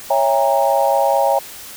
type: chord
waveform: sine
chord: C# diminished seventh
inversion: none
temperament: equal with one note detuned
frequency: 554.4 / 659.3 / 804.2 / 932.3 Hz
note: C#5 / E5 / G5 / Bb5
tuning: 0 / 0 / +44 / 0 cents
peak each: -17 / -19 / -17 / -20 dBFS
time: 0.1-1.39 s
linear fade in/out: 5 ms
effects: white hiss -35 dBFS RMS until 1.76 s